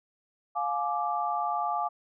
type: chord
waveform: sine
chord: D diminished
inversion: first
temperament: just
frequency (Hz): 704.8 / 845.8 / 1174.7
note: F5 / Ab5 / D6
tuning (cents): +16 / +31 / 0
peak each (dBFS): -31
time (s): 0.55-1.89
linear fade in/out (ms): 20
effects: none